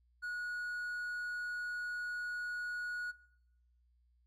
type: tone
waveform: triangle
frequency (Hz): 1456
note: F#6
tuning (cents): -28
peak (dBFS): -36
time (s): 0.22-3.12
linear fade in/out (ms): 20
effects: noise-tail reverb RT60 0.8 s tail -19 dB re dry + added 60 Hz sine -68 dBFS peak until 4.26 s